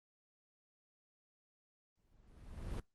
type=noise with exponential growth; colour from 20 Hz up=brown; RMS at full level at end=-37 dBFS; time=1.97-2.8 s; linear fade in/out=5 ms; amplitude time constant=180 ms; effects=noise-tail reverb RT60 0.2 s tail -23 dB re dry + Opus 24 kbps